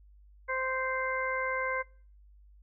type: harmonic tone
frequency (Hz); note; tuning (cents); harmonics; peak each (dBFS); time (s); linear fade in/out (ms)
521; C5; -7; 1 / 2 / 3 / 4; -35 / -35 / -35 / -35; 0.48-1.83; 20
effects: noise-tail reverb RT60 0.4 s tail -22 dB re dry + added 50 Hz sine -54 dBFS peak until 2.62 s